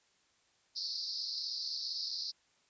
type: band-pass noise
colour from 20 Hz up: white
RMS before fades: -39 dBFS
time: 0.75-2.32 s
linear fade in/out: 20 ms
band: 4200 to 5200 Hz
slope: 96 dB/octave
effects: white hiss -71 dBFS RMS until 2.69 s + resampled to 16000 Hz